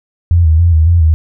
sine tone with vibrato, 82.41 Hz, E2, in tune, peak -5 dBFS, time 0.31-1.14 s, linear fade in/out 0 ms, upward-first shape square, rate 3.6 Hz, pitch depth 67 cents each way, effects none

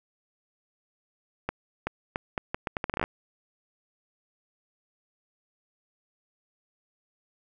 accelerating click train, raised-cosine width 0.5 ms, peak -13 dBFS, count 15, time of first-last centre 1.49-3.039 s, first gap 380 ms, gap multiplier 0.76, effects none

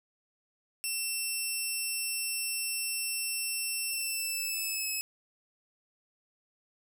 10% pulse tone with pitch glide, 2700 to 2581 Hz, E7 to E7, +41 to -37 cents, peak -23 dBFS, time 0.84-5.01 s, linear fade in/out 0 ms, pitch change -78 cents, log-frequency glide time 3.89-4.88 s, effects none

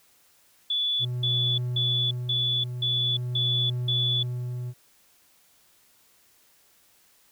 sine tone bursts, 3446 Hz, A7, 37 cents flat, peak -23 dBFS, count 7, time 0.7-4.23 s, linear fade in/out 5 ms, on 350 ms, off 180 ms
triangle tone with tremolo, 123.47 Hz, B2, in tune, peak -24 dBFS, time 0.99-4.74 s, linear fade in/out 50 ms, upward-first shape sine, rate 0.45 Hz, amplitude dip 40%
effects white hiss -61 dBFS RMS until 7.31 s

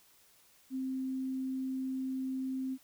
sine tone, 262.2 Hz, C4, 4 cents sharp, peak -33 dBFS, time 0.7-2.78 s, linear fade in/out 50 ms, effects white hiss -64 dBFS RMS until 2.83 s

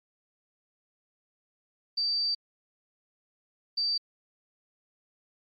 sine tone bursts at uneven times, 4646 Hz, D8, 20 cents flat, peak -25 dBFS, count 2, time 1.97-2.35 / 3.77-3.98 s, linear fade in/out 10 ms, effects MP3 32 kbps

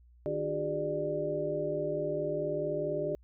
sine tone cluster, 153.4 / 302.4 / 366.8 / 407 / 595 Hz, D#3 / D#4 / F#4 / G#4 / D5, -24 / -49 / -15 / -35 / +22 cents, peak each -40 / -40 / -38 / -35 / -33 dBFS, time 0.26-3.15 s, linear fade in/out 0 ms, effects added 60 Hz sine -56 dBFS peak until 3.23 s

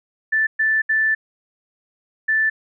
sine tone bursts at uneven times, 1760 Hz, A6, in tune, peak -15 dBFS, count 4, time 0.32-0.47 / 0.59-0.82 / 0.89-1.15 / 2.28-2.5 s, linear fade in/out 10 ms, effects none

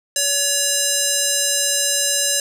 square tone with band-pass filter, 567 Hz, C#5, 39 cents sharp, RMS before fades -19 dBFS, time 0.16-2.4 s, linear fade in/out 2 ms, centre 7600 Hz, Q 1.7, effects none

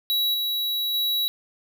square tone with level steps, 3900 Hz, B7, 23 cents flat, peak -21 / -24 / -22 dBFS, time 0.1-1.28 s, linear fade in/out 0 ms, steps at 0.34 / 0.94 s, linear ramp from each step 2 ms, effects none

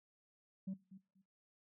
sine tone with echo, 190.1 Hz, F#3, 47 cents sharp, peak -37 dBFS, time 0.67-0.74 s, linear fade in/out 10 ms, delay 240 ms, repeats 2, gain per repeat -15 dB, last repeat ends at 1.22 s, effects noise-tail reverb RT60 0.3 s tail -19 dB re dry + tanh soft clip ceiling -37 dBFS

